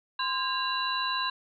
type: tone cluster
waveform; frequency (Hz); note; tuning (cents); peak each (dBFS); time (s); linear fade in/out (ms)
sine; 1034 / 1613 / 2781 / 3960; C6 / G6 / F7 / B7; -21 / +49 / -8 / +4; -30 / -34 / -36 / -32; 0.19-1.3; 5
effects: none